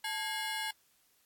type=ring-modulated tone; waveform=20% pulse; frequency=1260 Hz; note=D#6; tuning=21 cents sharp; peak=-26 dBFS; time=0.04-0.71 s; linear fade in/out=5 ms; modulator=382 Hz; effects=white hiss -70 dBFS RMS until 1.25 s + AAC 64 kbps